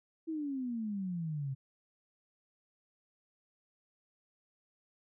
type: exponential sweep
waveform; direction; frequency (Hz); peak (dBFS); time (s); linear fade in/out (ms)
sine; down; 329.6 to 130.81; -34; 0.27-1.55; 20
effects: none